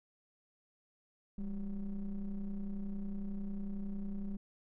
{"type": "ring-modulated tone", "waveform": "triangle", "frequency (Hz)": 92.5, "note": "F#2", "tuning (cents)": 0, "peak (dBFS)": -31, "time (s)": [1.38, 4.37], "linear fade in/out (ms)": 5, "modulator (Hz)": 108, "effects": []}